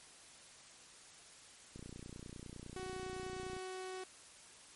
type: click train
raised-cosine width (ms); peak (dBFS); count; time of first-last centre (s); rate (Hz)
3; -36; 55; 1.76-3.566; 29.9
type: tone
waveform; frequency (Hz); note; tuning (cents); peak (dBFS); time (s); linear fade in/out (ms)
sawtooth; 373; F#4; +14; -39; 2.76-4.04; 5
effects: white hiss -58 dBFS RMS until 4.75 s + MP3 48 kbps